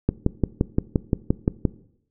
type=click train; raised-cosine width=3 ms; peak=-5 dBFS; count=10; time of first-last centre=0.09-1.653 s; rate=5.76 Hz; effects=noise-tail reverb RT60 0.7 s tail -19 dB re dry